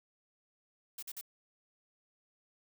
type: noise bursts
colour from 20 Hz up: blue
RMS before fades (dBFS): -43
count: 3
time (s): 0.98-1.212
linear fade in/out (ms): 5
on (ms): 46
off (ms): 47
effects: none